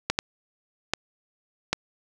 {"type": "clicks", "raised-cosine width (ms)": 0.2, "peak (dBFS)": -5, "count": 4, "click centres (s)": [0.1, 0.189, 0.936, 1.73], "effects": []}